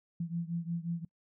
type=beating tone pair; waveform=sine; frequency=167.5 / 173.1 Hz; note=E3 / F3; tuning=+28 / -15 cents; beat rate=5.6 Hz; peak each=-35 / -37 dBFS; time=0.2-1.05 s; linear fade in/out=5 ms; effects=noise-tail reverb RT60 0.1 s tail -24 dB re dry